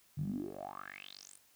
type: tone with band-pass filter sweep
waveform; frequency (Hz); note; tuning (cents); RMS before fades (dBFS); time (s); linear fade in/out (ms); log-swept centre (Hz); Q
10% pulse; 48.17; G1; -30; -43; 0.17-1.38; 10; 130 to 10000; 8.5
effects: white hiss -67 dBFS RMS until 1.55 s